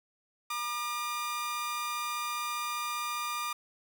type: tone pair together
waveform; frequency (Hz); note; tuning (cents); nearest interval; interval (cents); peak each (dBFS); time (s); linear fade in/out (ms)
sawtooth; 956.4 / 1205; A#5 / D6; +44 / +44; major third; 400; -38 / -29; 0.5-3.53; 5
effects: none